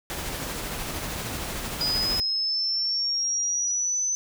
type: noise with tremolo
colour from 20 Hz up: pink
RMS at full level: -31 dBFS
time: 0.1-2.2 s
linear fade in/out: 0 ms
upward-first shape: sine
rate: 13 Hz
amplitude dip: 25%
type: exponential sweep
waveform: sine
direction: up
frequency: 4931 to 6100 Hz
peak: -23 dBFS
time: 1.81-4.15 s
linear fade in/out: 0 ms
effects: none